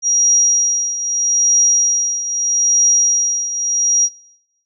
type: tone with tremolo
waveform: sine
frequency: 5720 Hz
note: F8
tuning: 41 cents sharp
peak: -9 dBFS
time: 0.02-4.09 s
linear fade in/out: 50 ms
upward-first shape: triangle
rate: 0.79 Hz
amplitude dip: 75%
effects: noise-tail reverb RT60 0.9 s tail -26 dB re dry

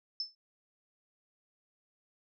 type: tone with exponential decay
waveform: sine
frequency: 5274 Hz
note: E8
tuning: in tune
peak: -29 dBFS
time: 0.2-0.35 s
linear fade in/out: 2 ms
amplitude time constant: 31 ms
effects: none

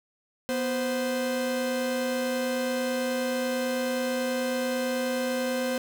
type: tone pair together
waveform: 45% pulse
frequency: 245.4 / 520 Hz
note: B3 / C5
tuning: -11 / -11 cents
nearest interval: octave + minor second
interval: 1300 cents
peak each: -30 / -28 dBFS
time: 0.49-5.78 s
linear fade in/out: 0 ms
effects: none

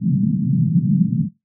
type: band-pass noise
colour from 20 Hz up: white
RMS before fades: -17 dBFS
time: 0-1.29 s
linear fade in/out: 50 ms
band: 130 to 210 Hz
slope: 48 dB/octave
effects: noise-tail reverb RT60 0.2 s tail -19 dB re dry

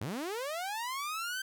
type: linear sweep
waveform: sawtooth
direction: up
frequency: 86.1 to 1568 Hz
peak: -31 dBFS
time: 0.01-1.42 s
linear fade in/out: 5 ms
effects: none

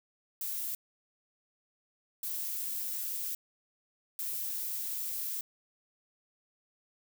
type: noise bursts at uneven times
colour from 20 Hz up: violet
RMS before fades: -36 dBFS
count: 3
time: 0.41-0.75 / 2.23-3.35 / 4.19-5.41 s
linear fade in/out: 2 ms
effects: none

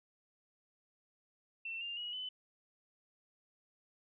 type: tone with pitch steps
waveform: sine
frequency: 2692 / 2797 / 2905 / 3018 Hz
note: E7 / F7 / F#7 / F#7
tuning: +36 / +2 / -32 / +34 cents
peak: -39 dBFS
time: 1.65-2.29 s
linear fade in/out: 5 ms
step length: 160 ms
effects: none

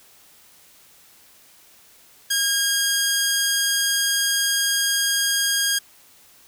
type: tone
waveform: 10% pulse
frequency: 1626 Hz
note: G#6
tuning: 37 cents flat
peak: -10 dBFS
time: 2.3-5.79 s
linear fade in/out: 10 ms
effects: white hiss -52 dBFS RMS until 6.47 s

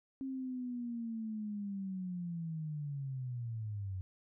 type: linear sweep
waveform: sine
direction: down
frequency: 269.3 to 91.5 Hz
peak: -37 dBFS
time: 0.21-4.01 s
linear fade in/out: 0 ms
effects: none

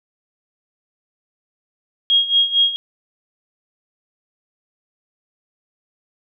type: tone with tremolo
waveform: sine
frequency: 3270 Hz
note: G#7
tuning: 28 cents flat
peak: -10 dBFS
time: 2.1-2.76 s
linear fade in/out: 0 ms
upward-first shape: sine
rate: 4.4 Hz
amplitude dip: 80%
effects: none

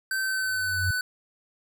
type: tone with pitch glide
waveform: square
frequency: 1546 to 1498.5 Hz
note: G6 to F#6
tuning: -24 to +22 cents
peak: -26 dBFS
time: 0.11-1.01 s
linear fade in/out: 2 ms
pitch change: -54 cents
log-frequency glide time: 0.21-0.77 s
type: tone with exponential growth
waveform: sine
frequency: 92.5 Hz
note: F#2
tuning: in tune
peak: -22 dBFS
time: 0.4-0.91 s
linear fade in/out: 5 ms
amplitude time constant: 110 ms
effects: none

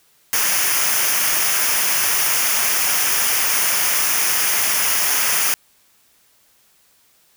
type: noise with comb filter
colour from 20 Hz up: white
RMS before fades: -18 dBFS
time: 0.33-5.54 s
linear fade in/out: 0 ms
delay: 0.25 ms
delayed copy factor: -0.65
effects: white hiss -57 dBFS RMS until 7.36 s

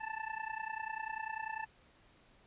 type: tone with amplitude modulation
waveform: 25% pulse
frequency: 880 Hz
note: A5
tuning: in tune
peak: -31 dBFS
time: 0-1.66 s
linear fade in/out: 20 ms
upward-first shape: sine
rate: 30.1 Hz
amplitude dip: 85%
effects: pink hiss -65 dBFS RMS until 2.46 s + resampled to 8000 Hz

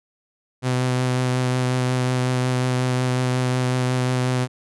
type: tone with vibrato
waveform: sawtooth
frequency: 126.8 Hz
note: B2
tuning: 46 cents sharp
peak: -15 dBFS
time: 0.62-4.48 s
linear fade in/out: 50 ms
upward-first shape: triangle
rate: 5.5 Hz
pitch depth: 16 cents each way
effects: resampled to 24000 Hz

